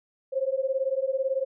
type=beating tone pair; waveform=sine; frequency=523.3 / 541.3 Hz; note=C5 / C#5; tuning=0 / -41 cents; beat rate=18 Hz; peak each=-27 dBFS; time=0.32-1.45 s; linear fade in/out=20 ms; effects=none